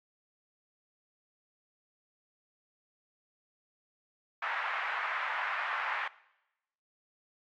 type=band-pass noise; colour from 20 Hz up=white; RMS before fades=-34 dBFS; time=4.42-6.08 s; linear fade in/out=5 ms; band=810 to 2000 Hz; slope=24 dB/octave; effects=noise-tail reverb RT60 0.9 s tail -20 dB re dry + MP3 96 kbps